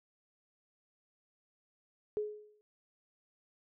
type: tone with exponential decay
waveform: sine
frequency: 421.8 Hz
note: G#4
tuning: 27 cents sharp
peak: -29 dBFS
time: 2.17-2.61 s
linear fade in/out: 0 ms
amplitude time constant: 94 ms
effects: none